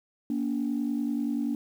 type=tone pair together; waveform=sine; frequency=236 / 286.4 Hz; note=A#3 / D4; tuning=+22 / -43 cents; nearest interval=minor third; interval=335 cents; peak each=-28 dBFS; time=0.3-1.55 s; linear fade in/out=2 ms; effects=tanh soft clip ceiling -20 dBFS + 9-bit